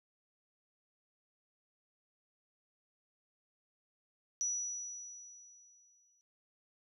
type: tone with exponential decay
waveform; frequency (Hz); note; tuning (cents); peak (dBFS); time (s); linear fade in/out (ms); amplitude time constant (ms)
sine; 5880; F#8; -12; -31; 4.41-6.21; 0; 390
effects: none